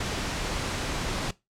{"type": "noise", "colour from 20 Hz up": "pink", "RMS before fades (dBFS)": -30, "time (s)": [0, 1.31], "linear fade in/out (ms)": 5, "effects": ["noise-tail reverb RT60 0.2 s tail -19 dB re dry", "low-pass 7000 Hz 12 dB/octave"]}